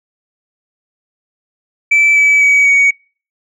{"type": "tone with pitch steps", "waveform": "sine", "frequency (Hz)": [2319, 2294, 2269, 2244], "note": ["D7", "D7", "C#7", "C#7"], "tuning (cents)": [-22, -41, 40, 21], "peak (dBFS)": -4, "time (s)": [1.91, 2.91], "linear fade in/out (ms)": 10, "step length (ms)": 250, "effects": ["noise-tail reverb RT60 0.4 s tail -26 dB re dry", "tanh soft clip ceiling -5 dBFS"]}